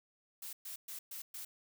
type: noise bursts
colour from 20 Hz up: blue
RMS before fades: -45 dBFS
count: 5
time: 0.42-1.45 s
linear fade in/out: 5 ms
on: 110 ms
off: 120 ms
effects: none